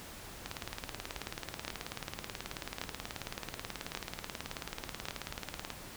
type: two click trains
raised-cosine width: 0.2 ms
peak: -17 / -20 dBFS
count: 4 / 98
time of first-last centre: 1.68-5.085 / 0.46-5.703 s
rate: 0.881 / 18.5 Hz
effects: pink hiss -48 dBFS RMS until 5.96 s